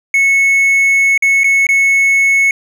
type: tone with dropouts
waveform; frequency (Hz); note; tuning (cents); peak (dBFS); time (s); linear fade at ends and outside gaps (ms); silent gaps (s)
triangle; 2200; C#7; -14; -6; 0.14-2.51; 2; 1.177-1.223 / 1.435-1.442 / 1.668-1.689
effects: none